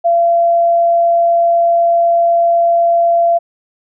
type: tone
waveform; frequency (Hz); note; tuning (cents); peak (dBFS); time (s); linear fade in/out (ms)
sine; 682; F5; -41; -8; 0.04-3.39; 20
effects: none